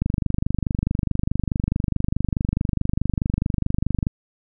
click train, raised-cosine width 5 ms, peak -8 dBFS, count 101, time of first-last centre 0.02-4.069 s, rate 24.7 Hz, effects none

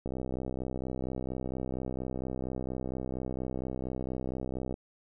click train, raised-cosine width 2 ms, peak -22 dBFS, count 302, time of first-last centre 0.06-4.741 s, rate 64.3 Hz, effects none

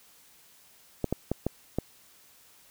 clicks, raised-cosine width 2 ms, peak -13 dBFS, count 5, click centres 1.043 / 1.126 / 1.316 / 1.466 / 1.786 s, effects white hiss -58 dBFS RMS until 2.7 s

